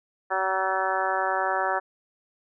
harmonic tone with a mistuned harmonic, 189.6 Hz, F#3, 43 cents sharp, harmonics 2 / 3 / 4 / 5 / 6 / 7 / 8 / 9, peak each -34 / -31 / -28 / -30 / -34 / -31 / -33 / -32 dBFS, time 0.3-1.8 s, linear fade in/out 20 ms, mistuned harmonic 9, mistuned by +22 cents, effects none

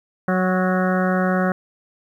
harmonic tone with a mistuned harmonic, 185 Hz, F#3, in tune, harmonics 1 / 2 / 3 / 4 / 6 / 7 / 8 / 9 / 10, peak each -19 / -27 / -24 / -27 / -30 / -30 / -28 / -33 / -34 dBFS, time 0.28-1.52 s, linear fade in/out 2 ms, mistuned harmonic 8, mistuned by -18 cents, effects 9-bit

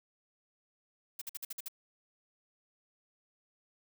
blue noise bursts, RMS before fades -40 dBFS, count 7, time 1.19-1.684 s, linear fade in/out 5 ms, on 26 ms, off 52 ms, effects none

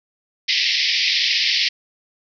white band-pass noise, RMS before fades -19 dBFS, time 0.48-1.69 s, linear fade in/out 10 ms, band 1900 to 5400 Hz, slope 96 dB/octave, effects none

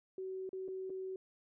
sine tone with dropouts, 377.5 Hz, F#4, 35 cents sharp, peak -39 dBFS, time 0.18-1.16 s, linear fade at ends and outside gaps 2 ms, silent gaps 0.492-0.53 / 0.68-0.685 / 0.897-0.902 s, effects none

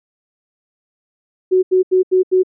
sine tone bursts, 371.3 Hz, F#4, 6 cents sharp, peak -9 dBFS, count 5, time 1.51-2.434 s, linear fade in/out 20 ms, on 120 ms, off 81 ms, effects none

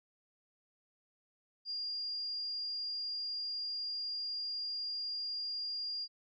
sine tone, 4812 Hz, D8, 41 cents sharp, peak -36 dBFS, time 1.65-6.08 s, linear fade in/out 50 ms, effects none

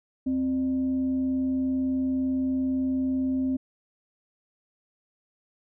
sine tone with frequency modulation, 261.6 Hz, C4, in tune, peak -23 dBFS, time 0.26-3.57 s, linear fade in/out 10 ms, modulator 339 Hz, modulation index 0.21, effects none

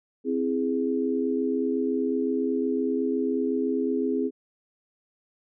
sine chord, C augmented, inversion none, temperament equal, 261.6 / 329.6 / 415.3 Hz, C4 / E4 / G#4, 0 / 0 / 0 cents, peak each -26 / -30 / -27 dBFS, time 0.24-4.31 s, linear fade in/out 50 ms, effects none

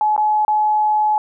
sine tone with dropouts, 851 Hz, G#5, 42 cents sharp, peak -13 dBFS, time 0.01-1.18 s, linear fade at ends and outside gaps 1 ms, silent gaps 0.164-0.178 / 0.45-0.48 s, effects none

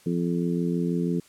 harmonic tone, 86.2 Hz, F2, 22 cents flat, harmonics 2 / 3 / 4 / 5, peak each -25 / -29 / -31 / -33 dBFS, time 0.06-1.2 s, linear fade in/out 5 ms, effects white hiss -56 dBFS RMS until 1.28 s + low-pass 11000 Hz 12 dB/octave

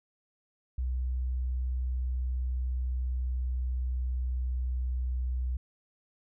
sine tone with pitch glide, 63 to 62.64 Hz, B1 to B1, +35 to +25 cents, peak -28 dBFS, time 0.78-5.57 s, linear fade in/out 5 ms, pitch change -10 cents, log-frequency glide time 1.48-4.82 s, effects none

